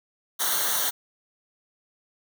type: noise with comb filter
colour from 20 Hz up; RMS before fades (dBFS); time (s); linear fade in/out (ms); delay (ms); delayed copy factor
white; -25; 0.39-0.91; 20; 0.4; -0.95
effects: none